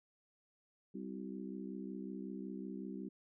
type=harmonic tone with a mistuned harmonic; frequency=65.41 Hz; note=C2; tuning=in tune; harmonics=3 / 4 / 5 / 6; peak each=-45 / -47 / -49 / -51 dBFS; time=0.94-3.09 s; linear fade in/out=10 ms; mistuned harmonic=6; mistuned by=-49 cents; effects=none